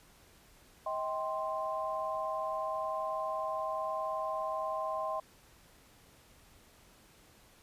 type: chord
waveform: sine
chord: C minor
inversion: first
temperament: equal with one note detuned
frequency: 634.6 / 784 / 1046.5 Hz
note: Eb5 / G5 / C6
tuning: +34 / 0 / 0 cents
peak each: -36 / -40 / -36 dBFS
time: 0.86-5.2 s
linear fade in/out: 5 ms
effects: pink hiss -61 dBFS RMS until 7.62 s + resampled to 32000 Hz